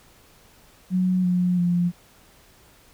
sine tone with pitch steps, 183.8 / 179.39 / 175.09 Hz, F#3 / F3 / F3, -11 / +47 / +5 cents, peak -18 dBFS, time 0.9-1.92 s, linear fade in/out 50 ms, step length 340 ms, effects pink hiss -54 dBFS RMS until 2.93 s

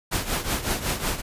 pink noise with tremolo, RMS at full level -23 dBFS, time 0.11-1.22 s, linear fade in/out 20 ms, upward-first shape triangle, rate 5.4 Hz, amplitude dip 80%, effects resampled to 32000 Hz

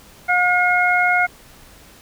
harmonic tone, 718 Hz, F5, 48 cents sharp, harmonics 1 / 2 / 3, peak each -18 / -18 / -18 dBFS, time 0.28-1.27 s, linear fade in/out 20 ms, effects pink hiss -46 dBFS RMS until 2.01 s

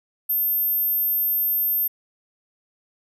sine tone, 13290 Hz, G#9, in tune, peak -19 dBFS, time 0.29-1.88 s, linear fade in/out 10 ms, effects none

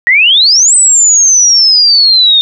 sine exponential two-way sweep, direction up then down, 1864.7 to 8160 to 3627 Hz, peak -3 dBFS, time 0.07-2.41 s, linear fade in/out 0 ms, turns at 0.75 s, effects none

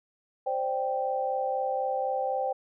sine chord, C suspended second, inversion none, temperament equal, 523.3 / 587.3 / 784 Hz, C5 / D5 / G5, 0 / 0 / 0 cents, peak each -30 / -35 / -29 dBFS, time 0.46-2.53 s, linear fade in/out 10 ms, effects none

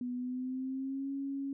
sine tone with pitch glide, 246.9 to 275.5 Hz, B3 to C#4, 0 to -11 cents, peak -34 dBFS, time 0.01-1.53 s, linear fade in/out 2 ms, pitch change +189 cents, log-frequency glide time 0.13-1.11 s, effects none

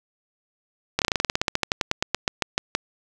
slowing click train, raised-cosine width 0.2 ms, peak -3 dBFS, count 23, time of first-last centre 0.99-2.75 s, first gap 28 ms, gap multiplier 1.09, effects none

